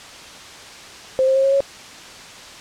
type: tone with pitch steps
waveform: sine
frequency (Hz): 523.3 / 530.3 / 537.4 / 544.6 / 551.9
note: C5 / C5 / C5 / C#5 / C#5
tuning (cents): 0 / +23 / +46 / -31 / -8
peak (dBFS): -13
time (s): 1.19-1.605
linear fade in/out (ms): 0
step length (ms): 83
effects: white hiss -38 dBFS RMS until 2.6 s + low-pass 6000 Hz 12 dB/octave